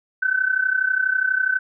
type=tone with amplitude modulation; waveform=sine; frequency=1522 Hz; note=F#6; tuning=48 cents sharp; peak=-14 dBFS; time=0.22-1.59 s; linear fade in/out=10 ms; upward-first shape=sine; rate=32.2 Hz; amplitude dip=80%; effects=none